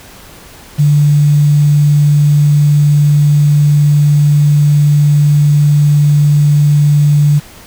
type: tone with quantisation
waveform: sine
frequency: 146.83 Hz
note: D3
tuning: in tune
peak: -5 dBFS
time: 0.78-7.4 s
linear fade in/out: 20 ms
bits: 5
effects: pink hiss -36 dBFS RMS until 7.66 s